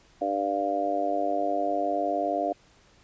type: harmonic tone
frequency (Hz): 99.6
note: G2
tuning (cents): +28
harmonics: 3 / 4 / 5 / 6 / 7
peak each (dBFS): -32 / -36 / -35 / -30 / -27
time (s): 0.21-2.53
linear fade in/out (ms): 10
effects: pink hiss -59 dBFS RMS until 3.03 s + resampled to 16000 Hz